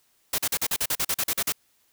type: noise bursts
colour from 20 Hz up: white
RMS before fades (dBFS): -25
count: 13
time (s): 0.33-1.523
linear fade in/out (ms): 5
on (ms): 53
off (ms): 42
effects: white hiss -66 dBFS RMS until 1.92 s